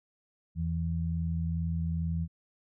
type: tone pair together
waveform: sine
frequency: 83.18 / 165.6 Hz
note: E2 / E3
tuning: +16 / +8 cents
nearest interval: octave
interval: 1192 cents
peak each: -31 / -31 dBFS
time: 0.55-2.28 s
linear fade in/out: 50 ms
effects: none